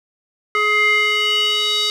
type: tone with band-pass filter sweep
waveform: square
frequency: 421.1 Hz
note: G#4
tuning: 24 cents sharp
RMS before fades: -17 dBFS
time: 0.55-1.9 s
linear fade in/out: 0 ms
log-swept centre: 1700 to 4100 Hz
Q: 4.2
effects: none